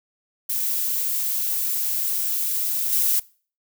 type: noise with level steps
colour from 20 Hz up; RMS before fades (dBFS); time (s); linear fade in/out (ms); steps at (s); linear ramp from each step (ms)
violet; -24 / -20; 0.49-3.2; 10; 2.92; 10
effects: noise-tail reverb RT60 0.4 s tail -22 dB re dry